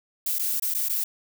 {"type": "noise with dropouts", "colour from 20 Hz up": "violet", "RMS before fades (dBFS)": -26, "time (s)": [0.26, 1.04], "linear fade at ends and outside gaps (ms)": 5, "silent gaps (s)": [[0.386, 0.393], [0.598, 0.622], [0.74, 0.747], [0.887, 0.895]], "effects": []}